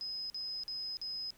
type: tone bursts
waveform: sine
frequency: 5060 Hz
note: D#8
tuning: 28 cents sharp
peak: -37 dBFS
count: 4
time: 0.01-1.305 s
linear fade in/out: 0 ms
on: 290 ms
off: 45 ms
effects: pink hiss -64 dBFS RMS until 1.37 s